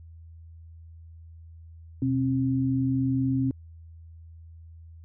sine tone pair together, 126 / 267 Hz, B2 / C4, +35 / +35 cents, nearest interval octave + minor second, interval 1300 cents, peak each -26 / -24 dBFS, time 2.02-3.51 s, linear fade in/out 2 ms, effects added 82 Hz sine -44 dBFS peak until 5.04 s

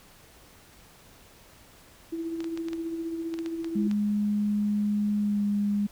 sine tone with tremolo, 330 Hz, E4, 2 cents sharp, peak -28 dBFS, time 2.12-3.88 s, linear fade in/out 10 ms, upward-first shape sine, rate 15 Hz, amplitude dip 40%
clicks, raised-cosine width 0.2 ms, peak -23 dBFS, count 10, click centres 2.405 / 2.443 / 2.575 / 2.685 / 2.732 / 3.34 / 3.389 / 3.461 / 3.645 / 3.913 s
sine tone with pitch glide, 207.5 to 204.6 Hz, G#3 to G#3, -1 to -26 cents, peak -23 dBFS, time 3.75-5.87 s, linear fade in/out 10 ms, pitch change -25 cents, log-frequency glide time 5.19-5.43 s
effects pink hiss -54 dBFS RMS until 5.91 s

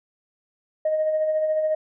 sine tone with tremolo, 622.3 Hz, D#5, in tune, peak -17 dBFS, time 0.85-1.75 s, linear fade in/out 5 ms, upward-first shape sine, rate 14 Hz, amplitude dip 40%, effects tanh soft clip ceiling -15 dBFS

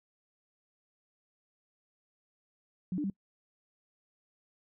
sine tone with pitch steps, 183.1 / 296.5 / 195.9 Hz, F#3 / D4 / G3, -18 / +17 / -1 cents, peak -30 dBFS, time 2.92-3.1 s, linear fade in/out 2 ms, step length 60 ms, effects noise-tail reverb RT60 0.1 s tail -25 dB re dry

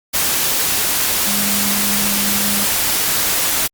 sine tone in noise, 203.1 Hz, G#3, 38 cents flat, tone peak -23 dBFS, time 1.26-2.66 s, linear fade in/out 20 ms, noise white, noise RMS -17 dBFS, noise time 0.13-3.68 s, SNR -9 dB, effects Opus 48 kbps

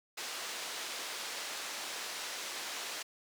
white band-pass noise, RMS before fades -41 dBFS, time 0.17-3.03 s, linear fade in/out 10 ms, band 390 to 5800 Hz, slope 12 dB/octave, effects none

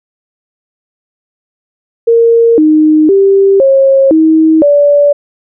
sine tone with pitch steps, 462.7 / 308.8 / 392.2 / 541 / 317.9 / 578 Hz, A#4 / D#4 / G4 / C#5 / D#4 / D5, -13 / -13 / +1 / -42 / +37 / -28 cents, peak -3 dBFS, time 2.07-5.13 s, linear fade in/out 10 ms, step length 510 ms, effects none

